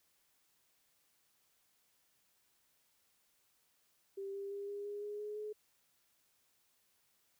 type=tone with pitch steps; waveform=sine; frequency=392.8 / 397.1 / 401.5 / 405.9 / 410.4 / 415 / 419.5 / 424.2 Hz; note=G4 / G4 / G4 / G#4 / G#4 / G#4 / G#4 / G#4; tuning=+4 / +22 / +41 / -40 / -21 / -1 / +17 / +37 cents; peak=-40 dBFS; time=4.17-5.53 s; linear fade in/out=10 ms; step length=170 ms; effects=white hiss -75 dBFS RMS until 7.39 s